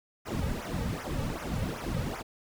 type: noise with flanger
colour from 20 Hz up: brown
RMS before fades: -33 dBFS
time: 0.25-2.23 s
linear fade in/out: 20 ms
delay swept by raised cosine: 0.23 to 2.93 ms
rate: 2.6 Hz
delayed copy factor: -0.95
effects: none